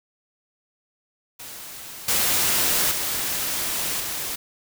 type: noise with level steps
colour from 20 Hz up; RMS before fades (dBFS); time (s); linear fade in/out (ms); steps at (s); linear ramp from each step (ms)
white; -38 / -21 / -26 / -29; 1.39-4.36; 10; 2.08 / 2.91 / 4; 5
effects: none